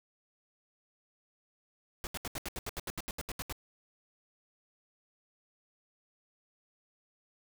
pink noise bursts, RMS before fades -38 dBFS, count 15, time 2.04-3.525 s, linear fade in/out 0 ms, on 29 ms, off 75 ms, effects none

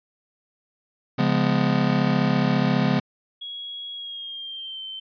square chord, C# dominant seventh, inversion none, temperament just, 138.59 / 173.24 / 207.9 / 249.5 Hz, C#3 / E#3 / G#3 / B3, 0 / -14 / +2 / +18 cents, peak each -25 dBFS, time 1.18-3 s, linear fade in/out 10 ms
sine tone with pitch glide, 3322 to 3100 Hz, G#7 to G7, 0 to -20 cents, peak -32 dBFS, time 3.41-5 s, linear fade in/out 10 ms, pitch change -120 cents, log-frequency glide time 3.93-4.83 s
effects resampled to 11025 Hz

